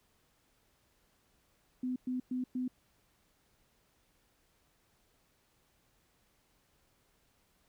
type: tone bursts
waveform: sine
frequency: 252.9 Hz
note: B3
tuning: 41 cents sharp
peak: -32 dBFS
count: 4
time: 1.83-2.68 s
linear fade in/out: 5 ms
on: 130 ms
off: 110 ms
effects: pink hiss -72 dBFS RMS until 7.68 s